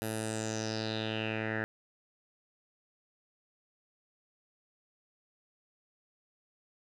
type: tone with low-pass filter sweep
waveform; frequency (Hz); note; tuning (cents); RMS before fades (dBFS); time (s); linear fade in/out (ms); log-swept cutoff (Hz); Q
10% pulse; 110; A2; 0; -35; 0.02-1.64; 0; 12000 to 1700; 5
effects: none